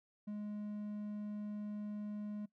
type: tone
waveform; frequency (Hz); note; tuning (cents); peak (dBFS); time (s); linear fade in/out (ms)
triangle; 208.7; G#3; +9; -38; 0.27-2.46; 10
effects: noise-tail reverb RT60 0.1 s tail -20 dB re dry